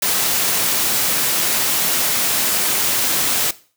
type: noise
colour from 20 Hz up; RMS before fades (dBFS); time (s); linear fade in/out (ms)
white; -18; 0.02-3.51; 5
effects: noise-tail reverb RT60 0.4 s tail -18 dB re dry + high-pass 100 Hz 12 dB/octave